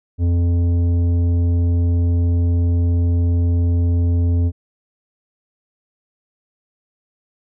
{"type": "tone with tanh clipping", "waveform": "sine", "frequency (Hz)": 86.3, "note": "F2", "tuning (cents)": -20, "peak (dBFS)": -15, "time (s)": [0.18, 4.52], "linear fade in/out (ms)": 50, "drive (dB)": 10, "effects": []}